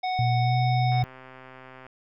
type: harmonic tone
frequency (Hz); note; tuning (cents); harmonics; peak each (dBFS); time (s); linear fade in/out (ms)
740; F#5; 0; 1 / 3 / 5 / 7; -25 / -35 / -39 / -42; 0.03-1.03; 10
type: tone with pitch glide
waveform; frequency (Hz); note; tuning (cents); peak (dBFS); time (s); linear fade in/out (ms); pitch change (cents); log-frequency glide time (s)
sine; 120 to 124.66; B2 to B2; -49 to +17; -21; 0.19-1.04; 0; +66; 0.41-0.55
type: click train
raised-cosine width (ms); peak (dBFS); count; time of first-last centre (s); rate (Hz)
0.5; -30; 124; 0.92-1.866; 130
effects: none